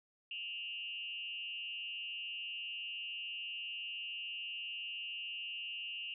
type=tone with frequency modulation; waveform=sine; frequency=2794 Hz; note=F7; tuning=in tune; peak=-40 dBFS; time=0.31-6.14 s; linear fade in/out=2 ms; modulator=201 Hz; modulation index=0.81; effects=none